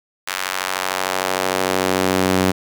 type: tone with high-pass filter sweep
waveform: sawtooth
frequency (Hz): 93.3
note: F#2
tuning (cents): +15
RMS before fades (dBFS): -20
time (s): 0.27-2.52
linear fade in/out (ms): 10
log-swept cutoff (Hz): 1500 to 200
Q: 0.92
effects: none